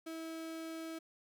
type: tone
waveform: 35% pulse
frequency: 324.5 Hz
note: E4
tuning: 27 cents flat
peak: -40 dBFS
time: 0.06-0.99 s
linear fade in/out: 10 ms
effects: none